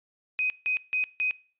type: tone bursts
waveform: sine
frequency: 2510 Hz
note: D#7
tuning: 15 cents sharp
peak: -24 dBFS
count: 4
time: 0.39-1.31 s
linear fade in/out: 0 ms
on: 110 ms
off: 160 ms
effects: noise-tail reverb RT60 0.4 s tail -21 dB re dry + resampled to 8000 Hz